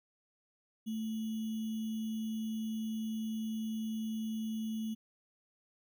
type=tone with sample-and-hold; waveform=sine; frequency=220 Hz; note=A3; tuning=in tune; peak=-34 dBFS; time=0.86-4.95 s; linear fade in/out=20 ms; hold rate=3150 Hz; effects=none